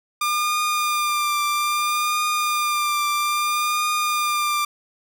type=tone with vibrato; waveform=sawtooth; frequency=1200 Hz; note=D6; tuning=37 cents sharp; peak=-16 dBFS; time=0.21-4.65 s; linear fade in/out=5 ms; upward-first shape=triangle; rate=0.61 Hz; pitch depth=29 cents each way; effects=none